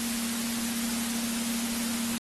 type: tone in noise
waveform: sine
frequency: 233.1 Hz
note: A#3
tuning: in tune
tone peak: -31 dBFS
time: 0-2.18 s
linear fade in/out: 0 ms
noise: white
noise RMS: -33 dBFS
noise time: 0-2.18 s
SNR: -1 dB
effects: AAC 32 kbps